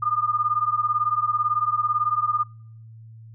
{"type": "beating tone pair", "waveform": "sine", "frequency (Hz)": [1205, 1223], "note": ["D6", "D#6"], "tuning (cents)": [44, -30], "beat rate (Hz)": 18, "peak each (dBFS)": -23, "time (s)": [0.02, 2.44], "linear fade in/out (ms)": 10, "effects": ["noise-tail reverb RT60 0.6 s tail -26 dB re dry", "added 112 Hz sine -41 dBFS peak until 3.34 s"]}